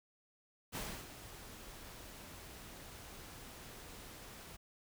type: noise with ADSR envelope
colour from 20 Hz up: pink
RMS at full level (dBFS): -41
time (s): 0.72-4.57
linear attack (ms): 36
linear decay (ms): 300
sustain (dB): -11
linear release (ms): 16
effects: none